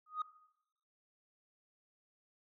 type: tone with exponential growth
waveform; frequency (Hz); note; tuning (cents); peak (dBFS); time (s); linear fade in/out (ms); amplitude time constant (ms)
sine; 1244.5; D#6; 0; -29; 0.06-0.22; 5; 34
effects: noise-tail reverb RT60 0.8 s tail -18 dB re dry + tanh soft clip ceiling -31 dBFS